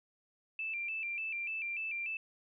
sine tone with vibrato, 2500 Hz, D#7, 8 cents sharp, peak -35 dBFS, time 0.59-2.17 s, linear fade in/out 2 ms, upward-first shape square, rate 3.4 Hz, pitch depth 91 cents each way, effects none

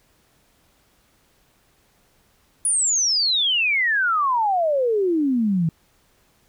sine exponential sweep, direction down, 9956 to 156.3 Hz, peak -17 dBFS, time 2.65-5.69 s, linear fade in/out 2 ms, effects pink hiss -61 dBFS RMS until 6.48 s

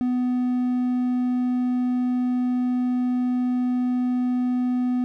triangle tone, 249.2 Hz, B3, 16 cents sharp, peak -18 dBFS, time 0.01-5.04 s, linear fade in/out 0 ms, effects none

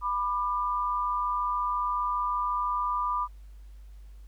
sine tone pair together, 989.5 / 1195 Hz, B5 / D6, +3 / +30 cents, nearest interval minor third, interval 327 cents, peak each -29 / -28 dBFS, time 0.01-3.28 s, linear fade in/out 50 ms, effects added 50 Hz sine -44 dBFS peak until 4.27 s + pink hiss -67 dBFS RMS until 4.27 s

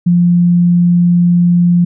sine tone, 174.61 Hz, F3, in tune, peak -6 dBFS, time 0.06-1.85 s, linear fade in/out 10 ms, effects none

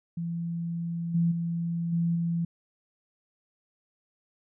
sine tone with level steps, 168.9 Hz, E3, 42 cents sharp, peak -29 / -21 / -27 / -23 / -25 dBFS, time 0.17-2.45 s, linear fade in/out 5 ms, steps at 1.14 / 1.31 / 1.92 / 2.15 s, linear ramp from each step 10 ms, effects none

